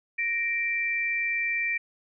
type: tone pair together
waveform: sine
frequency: 1864.4 / 2349 Hz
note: A#6 / D7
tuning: 0 / 0 cents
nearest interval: major third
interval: 400 cents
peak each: -30 / -26 dBFS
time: 0.18-1.78 s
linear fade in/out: 10 ms
effects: none